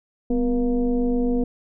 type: tone with frequency modulation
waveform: sine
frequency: 250 Hz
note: B3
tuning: 21 cents sharp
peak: -18 dBFS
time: 0.3-1.44 s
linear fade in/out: 5 ms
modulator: 226 Hz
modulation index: 0.97
effects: none